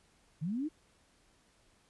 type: linear sweep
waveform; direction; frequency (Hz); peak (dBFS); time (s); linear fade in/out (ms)
sine; up; 141.2 to 325.2; -32; 0.41-0.69; 20
effects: pink hiss -68 dBFS RMS until 1.89 s + resampled to 24000 Hz